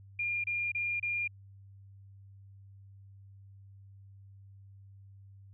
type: tone bursts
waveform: sine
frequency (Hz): 2408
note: D7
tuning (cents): +43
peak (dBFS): -30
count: 4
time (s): 0.19-1.277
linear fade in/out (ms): 5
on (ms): 250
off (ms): 29
effects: added 98 Hz sine -51 dBFS peak until 5.53 s